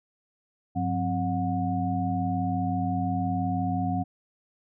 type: tone cluster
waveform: sine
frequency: 100.1 / 179.2 / 265 / 726 Hz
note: G2 / F3 / C4 / F#5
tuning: +37 / +45 / +22 / -33 cents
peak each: -30 dBFS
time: 0.75-4.04 s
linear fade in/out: 20 ms
effects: none